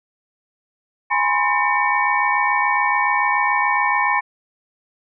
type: tone cluster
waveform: sine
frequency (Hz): 829 / 992 / 1059 / 1804 / 2255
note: G#5 / B5 / C6 / A6 / C#7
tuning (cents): -3 / +7 / +21 / +43 / +29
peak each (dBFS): -22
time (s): 1.1-4.21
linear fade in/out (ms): 20
effects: none